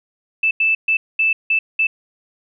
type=tone bursts at uneven times; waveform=sine; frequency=2637 Hz; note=E7; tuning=in tune; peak=-13 dBFS; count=6; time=0.43-0.51 / 0.6-0.75 / 0.88-0.97 / 1.19-1.33 / 1.5-1.59 / 1.79-1.87 s; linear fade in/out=5 ms; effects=none